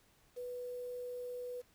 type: tone with quantisation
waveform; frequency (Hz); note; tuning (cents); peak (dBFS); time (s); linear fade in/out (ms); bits
sine; 492.8; B4; -4; -40; 0.36-1.62; 20; 10
effects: pink hiss -69 dBFS RMS until 1.74 s